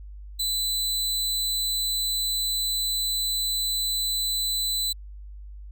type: tone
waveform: sawtooth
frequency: 4000 Hz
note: B7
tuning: 21 cents sharp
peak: -21 dBFS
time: 0.39-4.93 s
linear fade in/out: 10 ms
effects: added 50 Hz sine -38 dBFS peak until 5.71 s